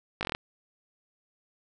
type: slowing click train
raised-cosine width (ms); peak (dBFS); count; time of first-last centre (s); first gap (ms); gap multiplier
0.3; -14; 7; 0.21-0.349; 19; 1.08
effects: none